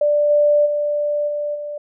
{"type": "tone with level steps", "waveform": "sine", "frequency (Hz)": 589, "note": "D5", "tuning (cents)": 5, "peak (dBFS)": [-13, -11, -17, -20, -25], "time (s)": [0.01, 1.78], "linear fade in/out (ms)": 5, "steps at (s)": [0.29, 0.65, 1.27, 1.54], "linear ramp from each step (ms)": 20, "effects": []}